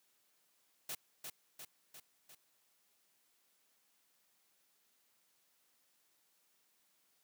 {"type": "noise with echo", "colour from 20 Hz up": "white", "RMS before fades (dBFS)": -42, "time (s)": [0.89, 0.95], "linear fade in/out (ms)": 5, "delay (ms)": 350, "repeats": 4, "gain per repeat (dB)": -4, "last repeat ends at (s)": 2.35, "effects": ["white hiss -75 dBFS RMS until 7.23 s", "high-pass 150 Hz 12 dB/octave"]}